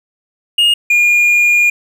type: tone pair in turn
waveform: triangle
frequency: 2849 / 2424 Hz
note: F7 / D#7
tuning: +34 / -46 cents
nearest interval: minor third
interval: 280 cents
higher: first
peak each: -6 dBFS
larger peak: neither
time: 0.58-0.74 / 0.9-1.7 s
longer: second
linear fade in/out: 5 ms
effects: none